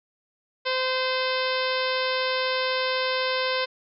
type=harmonic tone; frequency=516 Hz; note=C5; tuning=24 cents flat; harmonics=1 / 2 / 3 / 4 / 5 / 6 / 7 / 8 / 9 / 10; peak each=-27 / -30 / -32 / -33 / -34 / -35 / -35 / -36 / -37 / -37 dBFS; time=0.65-3.66 s; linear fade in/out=20 ms; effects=none